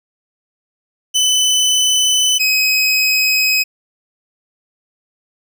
25% pulse tone pair in turn, 3011 / 2532 Hz, F#7 / D#7, +30 / +30 cents, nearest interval minor third, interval 300 cents, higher first, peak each -8 dBFS, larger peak neither, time 1.14-2.39 / 2.39-3.64 s, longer neither, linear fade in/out 20 ms, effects none

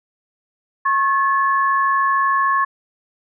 sine tone pair together, 1091.7 / 1722 Hz, C#6 / A6, -27 / -38 cents, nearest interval minor sixth, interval 789 cents, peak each -15 / -21 dBFS, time 0.85-2.65 s, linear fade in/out 10 ms, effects none

